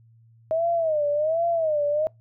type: tone with vibrato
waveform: sine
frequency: 630 Hz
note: D#5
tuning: 21 cents sharp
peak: -20 dBFS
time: 0.51-2.07 s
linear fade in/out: 0 ms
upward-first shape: sine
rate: 1.3 Hz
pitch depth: 140 cents each way
effects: noise-tail reverb RT60 0.2 s tail -25 dB re dry + added 114 Hz sine -52 dBFS peak until 2.2 s